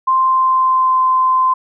sine tone with pitch glide, 1046.5 to 1034.5 Hz, C6 to C6, 0 to -20 cents, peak -10 dBFS, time 0.07-1.54 s, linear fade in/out 10 ms, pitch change -20 cents, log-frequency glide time 0.18-1.01 s, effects none

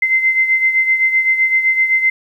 sine beating tone pair, 2070 / 2077.8 Hz, C7 / C7, -19 / -13 cents, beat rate 7.8 Hz, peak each -12 / -19 dBFS, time 0.02-2.1 s, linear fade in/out 5 ms, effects 8-bit

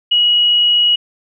sine tone, 2908 Hz, F#7, 31 cents flat, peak -9 dBFS, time 0.11-0.96 s, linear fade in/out 10 ms, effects none

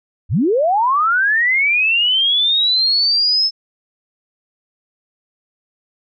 sine linear sweep, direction up, 59 to 5274 Hz, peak -12 dBFS, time 0.29-3.51 s, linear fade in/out 50 ms, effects none

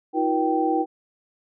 sine tone cluster, 319.1 / 358.8 / 480.8 / 779 Hz, D#4 / F4 / B4 / G5, +44 / +47 / -46 / -11 cents, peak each -23 / -27 / -28 / -23 dBFS, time 0.13-0.86 s, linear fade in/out 50 ms, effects none

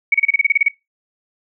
sine tone bursts, 2238 Hz, C#7, 16 cents sharp, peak -9 dBFS, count 11, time 0.12-0.684 s, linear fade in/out 5 ms, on 24 ms, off 30 ms, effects noise-tail reverb RT60 0.2 s tail -20 dB re dry

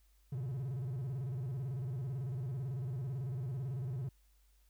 triangle tone with vibrato, 129.6 Hz, C3, 16 cents flat, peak -34 dBFS, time 0.32-4.09 s, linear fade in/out 5 ms, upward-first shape square, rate 18 Hz, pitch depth 150 cents each way, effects added 50 Hz sine -65 dBFS peak until 4.69 s + white hiss -75 dBFS RMS until 4.69 s

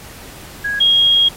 sine tone pair in turn, 1654 / 3270 Hz, G#6 / G#7, -8 / -28 cents, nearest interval octave, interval 1180 cents, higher second, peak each -17 / -9 dBFS, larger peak second, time 0.64-0.8 / 0.8-1.29 s, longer second, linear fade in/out 10 ms, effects pink hiss -37 dBFS RMS until 1.36 s + AAC 48 kbps

